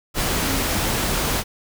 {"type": "tone in noise", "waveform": "sine", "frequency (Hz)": 270.9, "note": "C#4", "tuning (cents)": -40, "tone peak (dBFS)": -28, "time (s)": [0.41, 0.65], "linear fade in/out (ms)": 50, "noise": "pink", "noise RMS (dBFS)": -22, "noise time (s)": [0.14, 1.44], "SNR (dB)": -9, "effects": []}